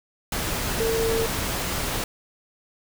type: tone in noise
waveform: sine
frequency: 452.2 Hz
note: A4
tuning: 47 cents sharp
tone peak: -22 dBFS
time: 0.8-1.26 s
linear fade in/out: 2 ms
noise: pink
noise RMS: -27 dBFS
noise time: 0.32-2.04 s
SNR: +2 dB
effects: none